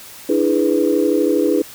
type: chord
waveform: sine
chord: E dominant seventh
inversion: third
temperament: equal with one note detuned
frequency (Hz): 297.1 / 329.6 / 415.3 / 493.9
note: D4 / E4 / G#4 / B4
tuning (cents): +20 / 0 / 0 / 0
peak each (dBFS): -18 / -18 / -18 / -19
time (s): 0.29-1.62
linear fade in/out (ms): 5
effects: tanh soft clip ceiling -3 dBFS + white hiss -38 dBFS RMS until 1.74 s